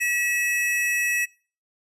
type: tone pair together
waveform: square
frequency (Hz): 1932 / 2590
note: B6 / E7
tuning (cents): -39 / -31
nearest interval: perfect fourth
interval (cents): 508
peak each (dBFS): -25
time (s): 0-1.26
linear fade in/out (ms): 20
effects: noise-tail reverb RT60 0.4 s tail -23 dB re dry + resampled to 32000 Hz